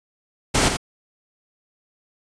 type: noise with echo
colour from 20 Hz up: pink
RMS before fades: -18 dBFS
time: 0.54-0.69 s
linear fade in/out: 10 ms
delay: 81 ms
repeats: 1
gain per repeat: -6 dB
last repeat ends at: 0.771 s
effects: resampled to 22050 Hz